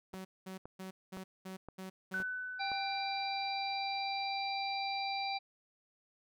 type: tone bursts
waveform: sawtooth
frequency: 188.5 Hz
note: F#3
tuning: 32 cents sharp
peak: -39 dBFS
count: 7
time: 0.13-2.23 s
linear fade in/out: 10 ms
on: 120 ms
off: 210 ms
type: click train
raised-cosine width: 1 ms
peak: -32 dBFS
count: 6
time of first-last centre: 0.14-2.717 s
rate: 1.94 Hz
type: tone with exponential decay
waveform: sine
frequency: 1500 Hz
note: F#6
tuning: 23 cents sharp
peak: -33 dBFS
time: 2.14-4.4 s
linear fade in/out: 1 ms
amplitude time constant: 490 ms
type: harmonic tone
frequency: 788 Hz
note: G5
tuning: 9 cents sharp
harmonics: 1 / 3 / 5 / 6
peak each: -36 / -41 / -43 / -44 dBFS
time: 2.59-5.39 s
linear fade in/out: 20 ms
effects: none